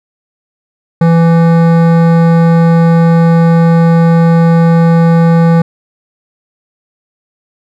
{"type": "tone with hard clipping", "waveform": "sine", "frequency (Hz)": 166.7, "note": "E3", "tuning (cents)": 20, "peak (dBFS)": -6, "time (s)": [1.01, 5.62], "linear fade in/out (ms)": 5, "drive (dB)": 15, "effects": []}